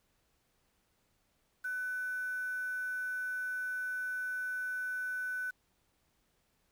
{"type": "tone with quantisation", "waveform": "sine", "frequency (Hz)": 1500, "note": "F#6", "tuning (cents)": 23, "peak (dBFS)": -34, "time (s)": [1.64, 5.51], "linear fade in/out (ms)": 10, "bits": 9, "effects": ["pink hiss -75 dBFS RMS until 6.71 s"]}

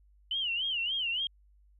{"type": "tone with vibrato", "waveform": "sine", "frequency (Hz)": 2969, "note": "F#7", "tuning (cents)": 5, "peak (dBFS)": -29, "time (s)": [0.31, 1.27], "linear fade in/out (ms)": 2, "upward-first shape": "sine", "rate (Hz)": 3.5, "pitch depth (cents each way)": 160, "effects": ["added 50 Hz sine -59 dBFS peak until 1.79 s"]}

